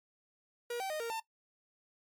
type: tone with pitch steps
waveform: 45% pulse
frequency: 478.1 / 772 / 617 / 463.7 / 896 Hz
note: A#4 / G5 / D#5 / A#4 / A5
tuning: +44 / -27 / -15 / -9 / +31 cents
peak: -35 dBFS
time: 0.7-1.2 s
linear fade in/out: 5 ms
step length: 100 ms
effects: noise-tail reverb RT60 0.1 s tail -18 dB re dry + MP3 96 kbps

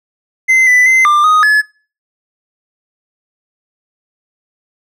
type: tone with pitch steps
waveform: triangle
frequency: 2063 / 1992 / 2064 / 1191 / 1247 / 1710 Hz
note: C7 / B6 / C7 / D6 / D#6 / A6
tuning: -25 / +14 / -24 / +24 / +3 / -50 cents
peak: -4 dBFS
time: 0.48-1.62 s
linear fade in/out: 20 ms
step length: 190 ms
effects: noise-tail reverb RT60 0.4 s tail -24 dB re dry

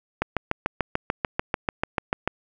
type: click train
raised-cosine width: 0.5 ms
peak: -7 dBFS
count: 15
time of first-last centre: 0.22-2.276 s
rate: 6.81 Hz
effects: none

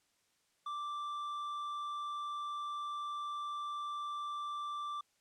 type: tone with hard clipping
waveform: triangle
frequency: 1174.7 Hz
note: D6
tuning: in tune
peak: -39 dBFS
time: 0.66-5.01 s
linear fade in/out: 5 ms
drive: 9 dB
effects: white hiss -75 dBFS RMS until 5.2 s + low-pass 9000 Hz 12 dB/octave

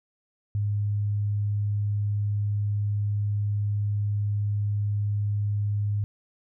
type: tone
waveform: sine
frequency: 103.1 Hz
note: G#2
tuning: 12 cents flat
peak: -23 dBFS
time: 0.55-6.04 s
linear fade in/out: 0 ms
effects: none

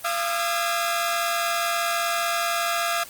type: tone cluster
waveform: sawtooth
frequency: 685 / 1215 / 1310 / 1642 Hz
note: F5 / D#6 / E6 / G#6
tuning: -34 / -42 / -11 / -20 cents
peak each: -22 / -25 / -27 / -27 dBFS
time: 0.04-3.04 s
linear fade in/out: 10 ms
effects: white hiss -43 dBFS RMS until 3.09 s + Opus 24 kbps

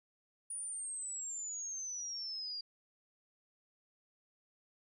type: exponential sweep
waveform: sine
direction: down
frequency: 9660 to 4758 Hz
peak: -39 dBFS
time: 0.5-2.61 s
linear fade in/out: 5 ms
effects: none

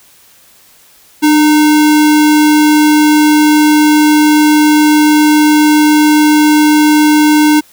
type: tone with sample-and-hold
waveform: sine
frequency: 301.2 Hz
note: D4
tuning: 44 cents sharp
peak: -4 dBFS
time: 1.22-7.61 s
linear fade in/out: 20 ms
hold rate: 1225 Hz
effects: white hiss -44 dBFS RMS until 7.72 s

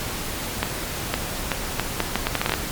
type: accelerating click train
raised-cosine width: 0.3 ms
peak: -4 dBFS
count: 13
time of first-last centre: 0.63-2.539 s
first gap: 510 ms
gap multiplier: 0.74
effects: pink hiss -29 dBFS RMS until 2.71 s + MP3 96 kbps

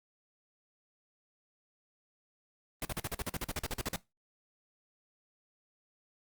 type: noise bursts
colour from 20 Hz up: pink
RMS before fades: -35 dBFS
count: 16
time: 2.82-3.961 s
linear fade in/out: 2 ms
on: 31 ms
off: 43 ms
effects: noise-tail reverb RT60 0.2 s tail -20 dB re dry + Opus 32 kbps

